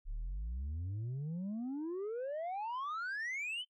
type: exponential sweep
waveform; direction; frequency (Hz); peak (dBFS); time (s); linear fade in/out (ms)
sine; up; 33 to 3113; -34; 0.05-3.65; 50
effects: noise-tail reverb RT60 0.1 s tail -23 dB re dry + tanh soft clip ceiling -36 dBFS